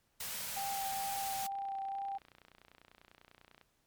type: band-stop noise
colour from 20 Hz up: white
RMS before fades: -41 dBFS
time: 0.2-1.47 s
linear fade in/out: 5 ms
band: 250 to 440 Hz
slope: 96 dB/octave
type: tone with vibrato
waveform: sine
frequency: 786 Hz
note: G5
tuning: 4 cents sharp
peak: -36 dBFS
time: 0.56-2.18 s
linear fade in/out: 10 ms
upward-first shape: sine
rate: 2.2 Hz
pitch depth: 12 cents each way
type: click train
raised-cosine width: 0.3 ms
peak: -40 dBFS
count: 64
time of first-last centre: 1.52-3.613 s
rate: 30.1 Hz
effects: pink hiss -75 dBFS RMS until 3.86 s + MP3 96 kbps